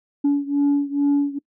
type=beating tone pair; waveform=sine; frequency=284.1 / 286.4 Hz; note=C#4 / D4; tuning=+43 / -43 cents; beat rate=2.3 Hz; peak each=-17 / -19 dBFS; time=0.24-1.39 s; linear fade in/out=10 ms; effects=noise-tail reverb RT60 0.1 s tail -24 dB re dry + tanh soft clip ceiling -13 dBFS